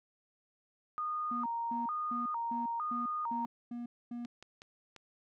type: tone with vibrato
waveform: sine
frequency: 1069 Hz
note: C6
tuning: 37 cents sharp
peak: -33 dBFS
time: 0.98-3.45 s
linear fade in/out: 0 ms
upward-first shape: square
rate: 1.1 Hz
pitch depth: 240 cents each way
type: tone bursts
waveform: triangle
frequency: 239.2 Hz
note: A#3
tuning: 45 cents sharp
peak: -36 dBFS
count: 8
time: 1.31-4.26 s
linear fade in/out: 5 ms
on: 150 ms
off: 250 ms
type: clicks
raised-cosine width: 0.2 ms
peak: -33 dBFS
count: 4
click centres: 4.25 / 4.426 / 4.619 / 4.963 s
effects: none